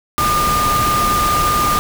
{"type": "tone in noise", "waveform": "sine", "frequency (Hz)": 1208, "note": "D6", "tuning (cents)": 48, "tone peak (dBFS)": -14, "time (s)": [0.18, 1.79], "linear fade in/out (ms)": 0, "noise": "pink", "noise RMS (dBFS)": -20, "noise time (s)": [0.18, 1.79], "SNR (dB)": 3, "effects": []}